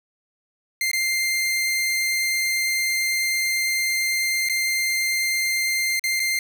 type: tone with dropouts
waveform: sawtooth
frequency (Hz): 2097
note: C7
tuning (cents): +3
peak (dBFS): -17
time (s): 0.81-6.39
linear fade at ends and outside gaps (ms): 2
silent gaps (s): 0.915-0.932 / 4.488-4.496 / 5.995-6.039 / 6.196-6.2
effects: none